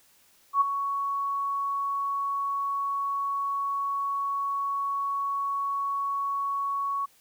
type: tone with ADSR envelope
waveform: sine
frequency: 1115 Hz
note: C#6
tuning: 10 cents sharp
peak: -16 dBFS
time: 0.53-7.06 s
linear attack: 80 ms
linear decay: 15 ms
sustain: -10 dB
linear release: 13 ms
effects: white hiss -61 dBFS RMS until 7.2 s